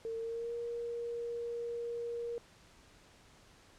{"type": "tone with pitch glide", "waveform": "sine", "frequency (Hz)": [453.4, 471.3], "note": ["A#4", "A#4"], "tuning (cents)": [-48, 19], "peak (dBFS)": -36, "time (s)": [0.05, 2.38], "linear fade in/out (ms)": 0, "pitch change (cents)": 67, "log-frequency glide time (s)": [0.18, 0.54], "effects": ["pink hiss -61 dBFS RMS until 3.78 s", "low-pass 8000 Hz 12 dB/octave"]}